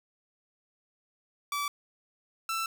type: tone pair in turn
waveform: sawtooth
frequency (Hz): 1154 / 1333.3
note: D6 / E6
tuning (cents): -31 / +19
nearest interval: minor third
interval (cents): 250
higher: second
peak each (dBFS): -26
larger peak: neither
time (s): 1.52-1.68 / 2.49-2.66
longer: second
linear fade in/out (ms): 2
effects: none